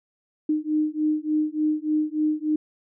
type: beating tone pair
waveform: sine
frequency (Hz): 304.7 / 308.1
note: D#4 / D#4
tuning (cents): -36 / -17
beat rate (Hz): 3.4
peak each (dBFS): -24 / -24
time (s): 0.49-2.56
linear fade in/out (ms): 5
effects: none